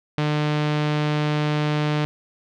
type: tone with low-pass filter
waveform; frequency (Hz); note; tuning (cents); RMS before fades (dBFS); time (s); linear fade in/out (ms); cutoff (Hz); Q
sawtooth; 150; D3; +37; -22; 0.18-2.05; 0; 3600; 1.2
effects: none